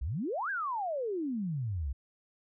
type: exponential two-way sweep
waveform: sine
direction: up then down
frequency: 55 to 1661.2 to 61.7 Hz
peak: -31 dBFS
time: 0.01-1.93 s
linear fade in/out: 10 ms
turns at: 0.5 s
effects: none